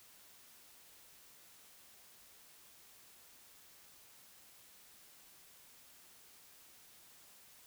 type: silence
effects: white hiss -61 dBFS RMS until 7.66 s